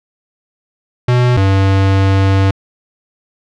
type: tone pair in turn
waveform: square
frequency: 123.47 / 96.96 Hz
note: B2 / G2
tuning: 0 / -18 cents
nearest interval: major third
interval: 418 cents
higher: first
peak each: -9 / -9 dBFS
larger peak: neither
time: 1.08-1.37 / 1.37-2.51 s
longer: second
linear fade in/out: 5 ms
effects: low-pass 4000 Hz 12 dB/octave